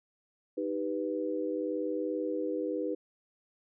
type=chord; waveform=sine; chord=Eb augmented; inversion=none; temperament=equal; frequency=311.1 / 392 / 493.9 Hz; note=Eb4 / G4 / B4; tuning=0 / 0 / 0 cents; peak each=-34 / -36 / -34 dBFS; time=0.57-2.95 s; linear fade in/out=10 ms; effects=none